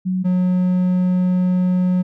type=tone pair in turn; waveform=sine / triangle; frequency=185 / 181.93 Hz; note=F#3 / F#3; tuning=0 / -29 cents; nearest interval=unison; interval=29 cents; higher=first; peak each=-17 / -12 dBFS; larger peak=second; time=0.05-0.24 / 0.24-2.03 s; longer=second; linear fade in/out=20 ms; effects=none